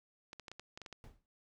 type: clicks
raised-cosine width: 0.2 ms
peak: -30 dBFS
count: 9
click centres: 0.331 / 0.397 / 0.482 / 0.516 / 0.596 / 0.775 / 0.817 / 0.862 / 0.927 s
type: noise with exponential decay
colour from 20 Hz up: brown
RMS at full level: -47 dBFS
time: 1.04-1.26 s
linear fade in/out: 0 ms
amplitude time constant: 46 ms
effects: none